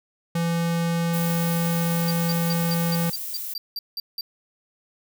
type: tone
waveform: square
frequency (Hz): 168.6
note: E3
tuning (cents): +39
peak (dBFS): -22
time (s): 0.35-3.1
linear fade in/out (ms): 5
type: noise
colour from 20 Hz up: violet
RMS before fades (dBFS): -32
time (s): 1.13-3.54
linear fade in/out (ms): 10
type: tone bursts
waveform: square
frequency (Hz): 4699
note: D8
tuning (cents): 0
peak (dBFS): -28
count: 11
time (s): 2.08-4.21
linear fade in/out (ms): 2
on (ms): 30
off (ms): 180
effects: none